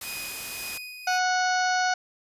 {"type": "noise", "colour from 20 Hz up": "white", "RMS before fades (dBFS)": -36, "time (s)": [0.01, 0.78], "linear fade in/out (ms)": 5}
{"type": "tone with tremolo", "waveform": "30% pulse", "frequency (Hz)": 2489, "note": "D#7", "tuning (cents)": 0, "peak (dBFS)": -32, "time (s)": [0.02, 1.2], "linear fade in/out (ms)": 50, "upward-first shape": "sine", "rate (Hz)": 1.8, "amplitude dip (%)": 45}
{"type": "harmonic tone", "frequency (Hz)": 735, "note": "F#5", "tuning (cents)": -12, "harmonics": [1, 2, 3, 4, 5, 6, 7, 8, 9], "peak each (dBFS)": [-24, -26, -37, -40, -43, -35, -39, -36, -44], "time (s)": [1.07, 1.94], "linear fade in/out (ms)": 5}
{"effects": ["resampled to 32000 Hz"]}